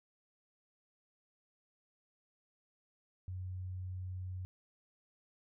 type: tone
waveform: sine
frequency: 92.1 Hz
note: F#2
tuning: 7 cents flat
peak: -39 dBFS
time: 3.28-4.45 s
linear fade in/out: 0 ms
effects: none